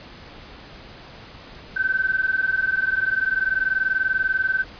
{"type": "tone pair together", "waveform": "sine", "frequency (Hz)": [1527.6, 1548], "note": ["G6", "G6"], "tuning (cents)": [-45, -22], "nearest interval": "unison", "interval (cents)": 23, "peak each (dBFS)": -22, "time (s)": [1.76, 4.64], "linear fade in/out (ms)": 10, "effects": ["pink hiss -42 dBFS RMS until 4.79 s", "resampled to 11025 Hz"]}